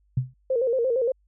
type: tone with exponential decay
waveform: sine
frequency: 128.1 Hz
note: C3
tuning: 36 cents flat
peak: -16 dBFS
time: 0.17-0.34 s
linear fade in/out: 5 ms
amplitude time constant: 36 ms
type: tone with vibrato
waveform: sine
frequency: 493.9 Hz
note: B4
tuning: in tune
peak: -20 dBFS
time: 0.5-1.12 s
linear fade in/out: 5 ms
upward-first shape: square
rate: 8.7 Hz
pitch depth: 100 cents each way
effects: added 50 Hz sine -61 dBFS peak until 1.27 s